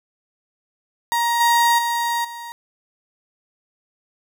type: tone with level steps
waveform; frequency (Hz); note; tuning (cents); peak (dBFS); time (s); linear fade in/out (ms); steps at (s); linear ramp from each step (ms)
35% pulse; 941; A#5; +16; -16 / -12 / -18 / -30; 1.12-2.52; 0; 1.4 / 1.78 / 2.24; 10
effects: none